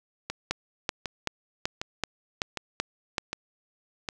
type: two click trains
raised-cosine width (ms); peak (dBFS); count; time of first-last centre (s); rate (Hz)
0.2; -14 / -9; 6 / 8; 0.3-4.088 / 0.51-3.182; 1.32 / 2.62
effects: none